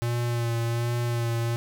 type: tone with vibrato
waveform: square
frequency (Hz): 118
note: A#2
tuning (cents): +22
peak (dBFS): -25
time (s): 0.02-1.56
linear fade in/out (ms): 0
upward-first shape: sine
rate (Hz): 1.3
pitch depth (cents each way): 26
effects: none